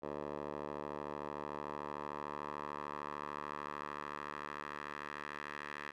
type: tone with band-pass filter sweep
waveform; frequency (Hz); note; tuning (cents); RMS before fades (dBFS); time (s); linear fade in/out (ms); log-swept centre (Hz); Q
10% pulse; 73.42; D2; 0; -44; 0.02-5.92; 20; 660 to 1700; 1.9
effects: none